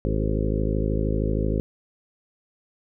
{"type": "harmonic tone with a mistuned harmonic", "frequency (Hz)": 53, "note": "G#1", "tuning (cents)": 36, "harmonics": [1, 2, 3, 4, 5, 6, 7, 8, 9, 10], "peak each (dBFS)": [-25, -28, -30, -31, -32, -33, -33, -34, -35, -35], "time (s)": [0.05, 1.6], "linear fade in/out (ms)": 0, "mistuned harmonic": 8, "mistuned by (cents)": -35, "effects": []}